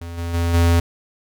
square tone with level steps, 85 Hz, F2, 46 cents flat, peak -30 / -24 / -18 / -13 dBFS, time 0.01-0.8 s, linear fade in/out 5 ms, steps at 0.17 / 0.33 / 0.53 s, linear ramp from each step 20 ms, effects none

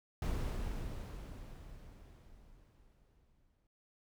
brown noise with exponential decay, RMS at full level -34 dBFS, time 0.22-3.67 s, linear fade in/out 2 ms, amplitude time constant 750 ms, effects none

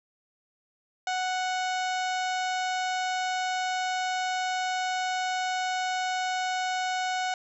harmonic tone with a mistuned harmonic, 740 Hz, F#5, in tune, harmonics 1 / 2 / 3 / 4 / 5 / 6 / 7 / 8 / 9 / 10, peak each -28 / -34 / -38 / -40 / -42 / -44 / -45 / -46 / -47 / -48 dBFS, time 1.07-7.34 s, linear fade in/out 2 ms, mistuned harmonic 6, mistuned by -58 cents, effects none

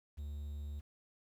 triangle tone with quantisation, 73.1 Hz, D2, 7 cents flat, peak -38 dBFS, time 0.17-0.81 s, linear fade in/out 20 ms, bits 11, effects none

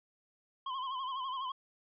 square tone with vibrato, 1046.5 Hz, C6, in tune, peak -36 dBFS, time 0.66-1.52 s, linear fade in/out 5 ms, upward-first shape sine, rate 12 Hz, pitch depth 78 cents each way, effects resampled to 8000 Hz

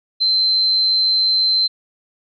sine tone, 4097 Hz, C8, 37 cents flat, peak -13 dBFS, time 0.2-1.68 s, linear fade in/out 20 ms, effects none

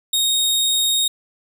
sawtooth tone, 3729 Hz, A#7, in tune, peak -13 dBFS, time 0.13-1.08 s, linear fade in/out 5 ms, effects none

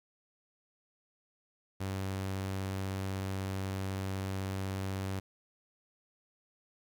sawtooth tone, 96.1 Hz, G2, 34 cents flat, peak -30 dBFS, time 1.8-5.2 s, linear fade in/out 10 ms, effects 12-bit

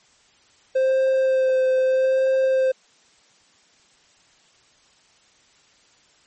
triangle tone with vibrato, 523.3 Hz, C5, in tune, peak -14 dBFS, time 0.75-2.72 s, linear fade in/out 10 ms, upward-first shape sine, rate 0.79 Hz, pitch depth 15 cents each way, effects white hiss -57 dBFS RMS until 6.26 s + MP3 32 kbps

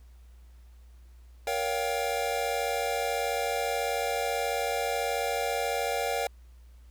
square chord, G half-diminished seventh, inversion first, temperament just, 470.4 / 564.5 / 705.6 / 784 Hz, Bb4 / Db5 / F5 / G5, +16 / +31 / +18 / 0 cents, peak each -34 dBFS, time 1.47-6.27 s, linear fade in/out 2 ms, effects added 60 Hz sine -49 dBFS peak until 6.9 s + pink hiss -67 dBFS RMS until 6.9 s

